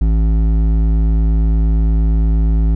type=tone with hard clipping; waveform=sine; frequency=54.3 Hz; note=A1; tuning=22 cents flat; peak=-12 dBFS; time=0.01-2.75 s; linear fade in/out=5 ms; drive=10 dB; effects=none